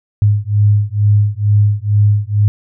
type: beating tone pair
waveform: sine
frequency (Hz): 102.7 / 104.9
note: G#2 / G#2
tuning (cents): -19 / +18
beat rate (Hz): 2.2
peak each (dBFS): -12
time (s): 0.22-2.48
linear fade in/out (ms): 0
effects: none

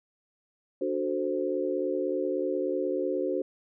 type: chord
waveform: sine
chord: D dominant seventh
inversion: none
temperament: equal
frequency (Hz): 293.7 / 370 / 440 / 523.3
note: D4 / F#4 / A4 / C5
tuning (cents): 0 / 0 / 0 / 0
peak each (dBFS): -33 / -30 / -35 / -31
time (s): 0.81-3.42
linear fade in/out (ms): 5
effects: none

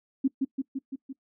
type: tone with echo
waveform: sine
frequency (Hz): 268.9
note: C4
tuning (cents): +47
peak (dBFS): -19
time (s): 0.24-0.28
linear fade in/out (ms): 10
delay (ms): 170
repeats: 5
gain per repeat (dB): -3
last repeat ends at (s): 1.13
effects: noise-tail reverb RT60 0.1 s tail -21 dB re dry

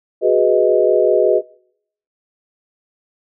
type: chord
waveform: sine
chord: G# minor seventh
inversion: third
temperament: equal with one note detuned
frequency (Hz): 370 / 415.3 / 493.9 / 626.9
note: F#4 / G#4 / B4 / D#5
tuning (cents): 0 / 0 / 0 / +13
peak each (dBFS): -16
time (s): 0.21-1.42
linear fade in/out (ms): 50
effects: noise-tail reverb RT60 0.7 s tail -25 dB re dry

